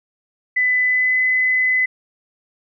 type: tone with pitch glide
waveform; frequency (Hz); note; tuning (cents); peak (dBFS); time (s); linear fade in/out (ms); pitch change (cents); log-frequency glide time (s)
sine; 2002 to 2018; B6 to B6; +23 to +37; -14; 0.56-1.86; 10; +14; 0.85-1.19
effects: none